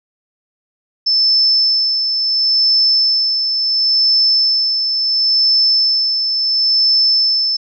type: tone with tremolo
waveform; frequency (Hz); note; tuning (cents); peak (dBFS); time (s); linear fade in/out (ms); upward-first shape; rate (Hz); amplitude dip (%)
sine; 5274; E8; 0; -9; 1.06-7.57; 10; sine; 0.72; 45
effects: none